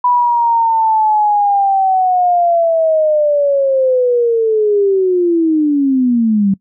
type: linear sweep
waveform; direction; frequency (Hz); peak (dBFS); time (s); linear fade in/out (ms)
sine; down; 987.8 to 190.7; -9; 0.04-6.54; 5
effects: noise-tail reverb RT60 0.1 s tail -22 dB re dry